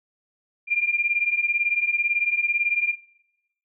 sine beating tone pair, 2384 / 2402 Hz, D7 / D7, +25 / +38 cents, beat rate 18 Hz, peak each -24 / -22 dBFS, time 0.67-2.96 s, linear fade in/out 50 ms, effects noise-tail reverb RT60 1.0 s tail -23 dB re dry

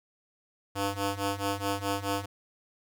10% pulse ring-modulated tone, 199.3 Hz, G3, 29 cents sharp, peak -18 dBFS, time 0.75-2.26 s, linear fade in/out 10 ms, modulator 102 Hz, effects none

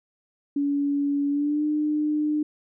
sine tone with pitch glide, 284.4 to 301.3 Hz, C#4 to D4, +45 to +44 cents, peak -21 dBFS, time 0.56-2.43 s, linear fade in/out 5 ms, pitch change +99 cents, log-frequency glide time 1.3-1.64 s, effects none

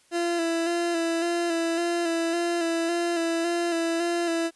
30% pulse tone with vibrato, 337.7 Hz, E4, 42 cents sharp, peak -21 dBFS, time 0.11-4.51 s, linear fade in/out 50 ms, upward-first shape square, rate 1.8 Hz, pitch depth 28 cents each way, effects white hiss -61 dBFS RMS until 4.55 s + resampled to 24000 Hz

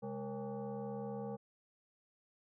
sine tone with frequency modulation, 130.81 Hz, C3, in tune, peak -39 dBFS, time 0.02-1.37 s, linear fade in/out 20 ms, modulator 337 Hz, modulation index 1.8, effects none

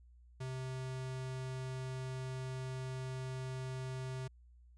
square tone, 130 Hz, C3, 11 cents flat, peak -40 dBFS, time 0.4-4.28 s, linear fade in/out 10 ms, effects added 60 Hz sine -58 dBFS peak until 4.77 s + resampled to 22050 Hz

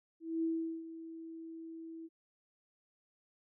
sine tone with ADSR envelope, 326.8 Hz, E4, 15 cents flat, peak -30 dBFS, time 0.2-2.09 s, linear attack 230 ms, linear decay 400 ms, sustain -14 dB, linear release 36 ms, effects none

